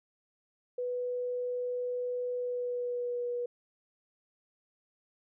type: tone with pitch glide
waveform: sine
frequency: 493.9 to 484.6 Hz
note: B4 to B4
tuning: 0 to -33 cents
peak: -31 dBFS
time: 0.78-3.46 s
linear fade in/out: 5 ms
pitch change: -33 cents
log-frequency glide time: 2.35-3.27 s
effects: none